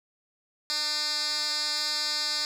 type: tone with band-pass filter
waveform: 10% pulse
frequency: 299.7 Hz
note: D4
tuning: 35 cents sharp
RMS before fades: -29 dBFS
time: 0.7-2.45 s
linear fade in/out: 0 ms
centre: 4900 Hz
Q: 3.2
effects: 9-bit